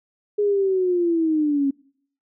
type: linear sweep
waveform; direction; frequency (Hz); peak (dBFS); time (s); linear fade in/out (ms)
sine; down; 417.6 to 271.4; -17; 0.38-1.71; 10
effects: noise-tail reverb RT60 0.6 s tail -24 dB re dry